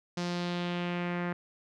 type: tone with low-pass filter sweep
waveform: sawtooth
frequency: 175.5 Hz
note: F3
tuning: 9 cents sharp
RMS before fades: -33 dBFS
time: 0.17-1.33 s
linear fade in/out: 5 ms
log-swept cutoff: 5500 to 1800 Hz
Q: 2.1
effects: none